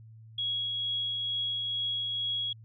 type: tone with tremolo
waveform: sine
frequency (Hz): 3322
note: G#7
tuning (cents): 0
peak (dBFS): -28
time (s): 0.38-2.53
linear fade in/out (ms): 5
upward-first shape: triangle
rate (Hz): 2.2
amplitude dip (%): 25
effects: added 111 Hz sine -48 dBFS peak until 2.64 s